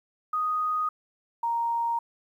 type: tone pair in turn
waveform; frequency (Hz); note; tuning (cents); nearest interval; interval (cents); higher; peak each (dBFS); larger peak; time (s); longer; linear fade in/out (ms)
sine; 1244.5 / 932.3; D#6 / A#5; 0 / 0; perfect fourth; 500; first; -24; neither; 0.33-0.89 / 1.43-1.99; neither; 5
effects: 10-bit